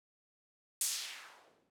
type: noise with low-pass filter sweep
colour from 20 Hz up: violet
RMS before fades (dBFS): -42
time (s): 0.81-1.7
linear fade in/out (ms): 2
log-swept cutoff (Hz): 9300 to 210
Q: 1.2
effects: none